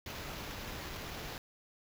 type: noise with sample-and-hold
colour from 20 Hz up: pink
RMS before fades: -43 dBFS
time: 0.06-1.38 s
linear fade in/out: 2 ms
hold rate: 8820 Hz
effects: none